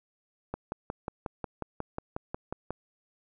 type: click train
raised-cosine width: 1 ms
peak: -19 dBFS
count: 13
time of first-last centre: 0.54-2.706 s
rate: 5.54 Hz
effects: none